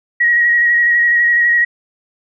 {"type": "tone with vibrato", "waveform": "sine", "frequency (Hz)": 1901, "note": "A#6", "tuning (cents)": 33, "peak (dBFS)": -9, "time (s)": [0.2, 1.65], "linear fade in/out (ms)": 10, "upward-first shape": "square", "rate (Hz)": 12, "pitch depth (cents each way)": 17, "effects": []}